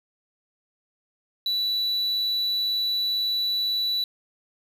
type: tone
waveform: triangle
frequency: 3951 Hz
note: B7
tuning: in tune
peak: -21 dBFS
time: 1.46-4.04 s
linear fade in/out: 2 ms
effects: 8-bit